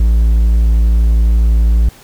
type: tone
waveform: triangle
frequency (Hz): 56.1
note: A1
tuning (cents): +34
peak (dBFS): -5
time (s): 0-1.89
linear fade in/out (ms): 5
effects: pink hiss -41 dBFS RMS until 2.03 s